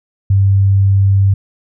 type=tone; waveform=sine; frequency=98 Hz; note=G2; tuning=in tune; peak=-7 dBFS; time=0.3-1.34 s; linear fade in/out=5 ms; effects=none